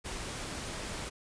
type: noise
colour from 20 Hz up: pink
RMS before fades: -39 dBFS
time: 0.04-1.1 s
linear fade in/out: 20 ms
effects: resampled to 22050 Hz